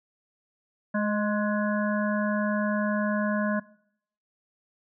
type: harmonic tone with a mistuned harmonic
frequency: 210 Hz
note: G#3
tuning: 19 cents sharp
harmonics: 1 / 3 / 5 / 7 / 8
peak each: -25 / -30 / -34 / -35 / -34 dBFS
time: 0.94-3.6 s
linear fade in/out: 10 ms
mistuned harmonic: 3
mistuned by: -23 cents
effects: noise-tail reverb RT60 0.7 s tail -22 dB re dry